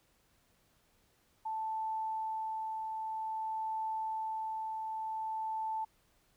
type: tone with tremolo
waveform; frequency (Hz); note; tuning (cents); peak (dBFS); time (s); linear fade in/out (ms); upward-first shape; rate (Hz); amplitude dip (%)
sine; 880; A5; 0; -33; 1.45-5.85; 10; triangle; 0.52; 30
effects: pink hiss -71 dBFS RMS until 6.36 s